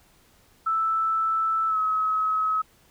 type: tone with pitch glide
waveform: sine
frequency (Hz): 1318.5 to 1281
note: E6 to E6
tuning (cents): 0 to -50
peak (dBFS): -21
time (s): 0.66-2.62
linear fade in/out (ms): 10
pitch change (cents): -50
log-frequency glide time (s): 1.68-1.78
effects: pink hiss -59 dBFS RMS until 2.9 s